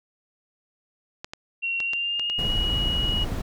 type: clicks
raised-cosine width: 0.2 ms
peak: -17 dBFS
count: 6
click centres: 1.245 / 1.335 / 1.803 / 1.934 / 2.196 / 2.299 s
type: tone with pitch glide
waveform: sine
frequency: 2741 to 2904 Hz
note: F7 to F#7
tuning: -33 to -33 cents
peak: -24 dBFS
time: 1.62-3.25 s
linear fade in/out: 20 ms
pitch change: +100 cents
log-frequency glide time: 1.81-2.53 s
type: noise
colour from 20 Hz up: brown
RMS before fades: -27 dBFS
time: 2.38-3.42 s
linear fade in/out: 10 ms
effects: none